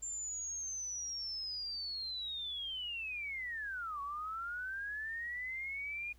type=linear two-way sweep; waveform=sine; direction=down then up; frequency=7330 to 1108.7 to 2445 Hz; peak=-38 dBFS; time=0.02-6.13 s; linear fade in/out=10 ms; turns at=4.01 s; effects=added 60 Hz sine -60 dBFS peak until 6.18 s + pink hiss -69 dBFS RMS until 6.18 s